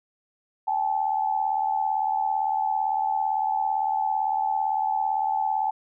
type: tone pair together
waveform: sine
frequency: 784 / 861.8 Hz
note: G5 / A5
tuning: 0 / -36 cents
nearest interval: major second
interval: 164 cents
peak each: -26 / -24 dBFS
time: 0.67-5.71 s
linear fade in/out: 10 ms
effects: none